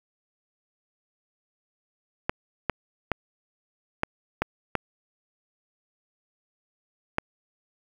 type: clicks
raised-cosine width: 0.5 ms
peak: -8 dBFS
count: 7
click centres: 2.295 / 2.697 / 3.117 / 4.034 / 4.42 / 4.753 / 7.184 s
effects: 7-bit